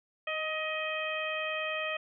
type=harmonic tone with a mistuned harmonic; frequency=629 Hz; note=D#5; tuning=19 cents sharp; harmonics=1 / 2 / 3 / 4 / 5; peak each=-36 / -39 / -38 / -36 / -41 dBFS; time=0.27-1.97 s; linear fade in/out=5 ms; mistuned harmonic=1; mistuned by=-19 cents; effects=none

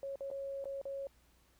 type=tone with dropouts; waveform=sine; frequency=550 Hz; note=C#5; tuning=14 cents flat; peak=-38 dBFS; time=0.03-1.07 s; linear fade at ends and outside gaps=1 ms; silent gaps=0.157-0.207 / 0.303-0.313 / 0.642-0.655 / 0.815-0.854 s; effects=added 60 Hz sine -69 dBFS peak until 1.59 s + pink hiss -70 dBFS RMS until 1.59 s

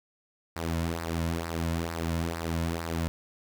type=tone with flanger; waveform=sawtooth; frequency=83.1 Hz; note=E2; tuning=15 cents sharp; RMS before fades=-31 dBFS; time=0.56-3.08 s; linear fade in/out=0 ms; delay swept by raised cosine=0.3 to 2.6 ms; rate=2.2 Hz; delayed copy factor=-0.65; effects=8-bit

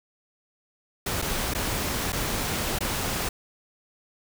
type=noise with dropouts; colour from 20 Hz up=pink; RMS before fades=-28 dBFS; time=1.06-3.29 s; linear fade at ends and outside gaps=5 ms; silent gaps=1.218-1.222 / 1.538-1.548 / 2.122-2.128 / 2.788-2.806 s; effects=none

